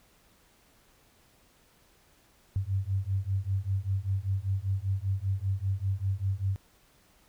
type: beating tone pair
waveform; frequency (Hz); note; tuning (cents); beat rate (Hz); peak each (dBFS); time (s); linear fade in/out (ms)
sine; 94.5 / 99.6; F#2 / G2; +37 / +28; 5.1; -30; 2.56-6.56; 0
effects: pink hiss -63 dBFS RMS until 7.28 s